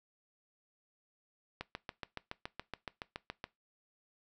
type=click train; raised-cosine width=0.3 ms; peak=-23 dBFS; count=14; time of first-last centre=1.61-3.441 s; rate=7.1 Hz; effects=noise-tail reverb RT60 0.2 s tail -20 dB re dry